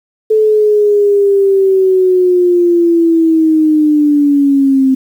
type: linear sweep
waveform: sine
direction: down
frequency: 436.2 to 262 Hz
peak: -6 dBFS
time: 0.3-4.95 s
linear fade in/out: 10 ms
effects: 7-bit